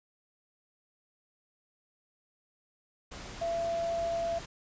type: tone in noise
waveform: sine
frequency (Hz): 674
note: E5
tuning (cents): +38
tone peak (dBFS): -29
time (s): 3.41-4.39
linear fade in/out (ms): 10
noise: pink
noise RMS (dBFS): -44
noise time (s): 3.11-4.46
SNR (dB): +12
effects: resampled to 16000 Hz